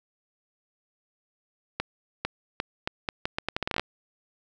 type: accelerating click train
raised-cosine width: 0.3 ms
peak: -11 dBFS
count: 16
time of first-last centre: 1.8-3.796 s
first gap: 450 ms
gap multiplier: 0.78
effects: none